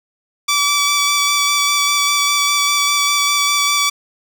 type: tone with vibrato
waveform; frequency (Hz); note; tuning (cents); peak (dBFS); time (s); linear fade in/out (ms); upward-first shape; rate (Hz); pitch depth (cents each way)
10% pulse; 1153; D6; -32; -5; 0.48-3.9; 10; square; 5; 10
effects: none